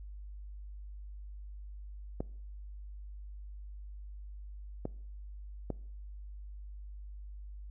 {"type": "clicks", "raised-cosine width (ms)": 2, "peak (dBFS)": -21, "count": 3, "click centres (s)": [2.205, 4.854, 5.703], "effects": ["noise-tail reverb RT60 0.6 s tail -23 dB re dry", "added 50 Hz sine -43 dBFS peak until 7.7 s"]}